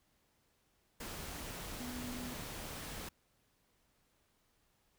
sine tone in noise, 246.9 Hz, B3, in tune, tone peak -43 dBFS, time 1.8-2.34 s, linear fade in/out 5 ms, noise pink, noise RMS -45 dBFS, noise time 1-3.09 s, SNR -1 dB, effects pink hiss -75 dBFS RMS until 4.98 s

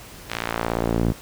sawtooth tone with band-pass filter sweep, 57.3 Hz, A#1, 29 cents flat, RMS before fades -24 dBFS, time 0.29-1.13 s, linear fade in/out 20 ms, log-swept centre 3000 to 190 Hz, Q 0.81, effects pink hiss -42 dBFS RMS until 1.21 s

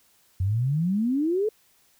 sine exponential sweep, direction up, 89.2 to 446.7 Hz, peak -21 dBFS, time 0.4-1.49 s, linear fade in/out 5 ms, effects white hiss -62 dBFS RMS until 1.99 s

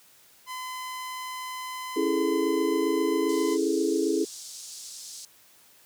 sawtooth tone, 1019 Hz, C6, 46 cents flat, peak -30 dBFS, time 0.46-3.58 s, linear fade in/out 50 ms
sine chord, A major seventh, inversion first, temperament just, 275 / 330 / 412.5 / 440 Hz, C#4 / E4 / G#4 / A4, -14 / +2 / -12 / 0 cents, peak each -30 / -26 / -27 / -31 dBFS, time 1.96-4.25 s, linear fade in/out 10 ms
white band-pass noise, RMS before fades -42 dBFS, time 3.29-5.25 s, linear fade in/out 2 ms, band 4400 to 8300 Hz, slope 24 dB/octave
effects white hiss -57 dBFS RMS until 5.85 s + high-pass 80 Hz 12 dB/octave

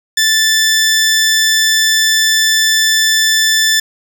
15% pulse tone, 1760 Hz, A6, in tune, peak -3 dBFS, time 0.17-3.8 s, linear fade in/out 5 ms, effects none

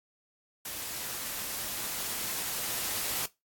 white noise with level ramp, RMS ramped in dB -38 to -32 dBFS, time 0.65-3.26 s, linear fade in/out 5 ms, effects noise-tail reverb RT60 0.2 s tail -19 dB re dry + AAC 64 kbps

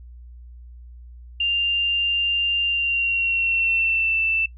sine tone with pitch glide, 2792 to 2660 Hz, F7 to E7, -1 to +15 cents, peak -18 dBFS, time 1.4-4.46 s, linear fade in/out 5 ms, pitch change -84 cents, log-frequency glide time 2.65-4.21 s, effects noise-tail reverb RT60 0.1 s tail -20 dB re dry + added 60 Hz sine -39 dBFS peak until 4.57 s

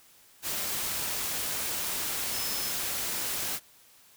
sine tone in noise, 5220 Hz, E8, 18 cents flat, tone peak -37 dBFS, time 2.3-2.73 s, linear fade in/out 50 ms, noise white, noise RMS -32 dBFS, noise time 0.42-3.6 s, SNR -8 dB, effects white hiss -58 dBFS RMS until 4.16 s

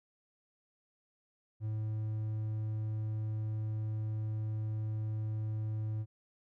triangle tone, 108.4 Hz, A2, 25 cents flat, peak -31 dBFS, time 1.6-6.06 s, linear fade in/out 50 ms, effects none

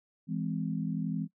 sine chord, E augmented, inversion none, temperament just, 164.81 / 206 / 257.5 Hz, E3 / G#3 / B#3, 0 / -14 / -28 cents, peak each -33 / -35 / -36 dBFS, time 0.27-1.28 s, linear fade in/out 50 ms, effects noise-tail reverb RT60 0.1 s tail -19 dB re dry

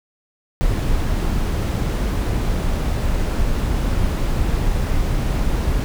brown noise, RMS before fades -19 dBFS, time 0.61-5.84 s, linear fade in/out 0 ms, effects none

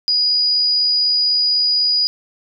sine tone, 4912 Hz, D#8, 23 cents flat, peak -13 dBFS, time 0.08-2.07 s, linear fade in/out 0 ms, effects none

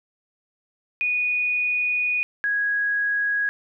sine tone pair in turn, 2468 / 1656.6 Hz, D#7 / G#6, -15 / -5 cents, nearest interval perfect fifth, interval 690 cents, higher first, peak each -20 dBFS, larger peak neither, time 1.01-2.23 / 2.44-3.49 s, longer first, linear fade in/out 0 ms, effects none

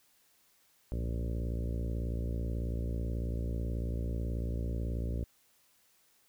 harmonic tone with a mistuned harmonic, 58.27 Hz, A#1, in tune, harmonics 1 / 2 / 3 / 4 / 5 / 6 / 7 / 8 / 9 / 10, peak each -33 / -39 / -43 / -45 / -47 / -49 / -50 / -51 / -52 / -53 dBFS, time 0.92-5.24 s, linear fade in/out 0 ms, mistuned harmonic 1, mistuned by +140 cents, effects white hiss -68 dBFS RMS until 6.28 s

